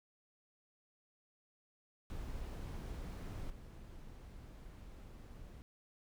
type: noise with level steps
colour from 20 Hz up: brown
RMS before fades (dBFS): -44 / -52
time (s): 2.1-5.62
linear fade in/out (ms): 0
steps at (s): 3.5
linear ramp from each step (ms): 2
effects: none